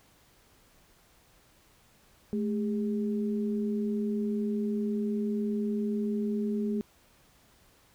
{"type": "tone pair together", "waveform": "sine", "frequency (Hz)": [214.8, 405.5], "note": ["A3", "G#4"], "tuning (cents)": [-41, -41], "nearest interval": "major seventh", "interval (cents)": 1100, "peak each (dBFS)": [-28, -34], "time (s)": [2.33, 6.81], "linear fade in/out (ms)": 0, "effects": ["pink hiss -62 dBFS RMS until 7.94 s"]}